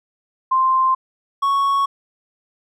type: tone pair in turn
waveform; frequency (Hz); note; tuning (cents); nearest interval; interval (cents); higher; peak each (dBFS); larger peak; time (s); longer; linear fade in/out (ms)
sine / triangle; 1046.5 / 1109; C6 / C#6; 0 / 0; minor second; 100; second; -13; neither; 0.51-0.95 / 1.42-1.86; neither; 10
effects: none